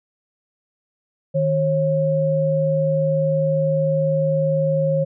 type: tone pair together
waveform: sine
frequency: 155.56 / 542.9 Hz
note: D#3 / C#5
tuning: 0 / -36 cents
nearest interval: octave + minor seventh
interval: 2164 cents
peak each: -20 / -18 dBFS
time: 1.34-5.05 s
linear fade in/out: 20 ms
effects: none